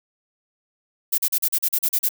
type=noise bursts; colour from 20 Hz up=violet; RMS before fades=-20 dBFS; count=10; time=1.12-2.091 s; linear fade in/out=10 ms; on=62 ms; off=39 ms; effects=none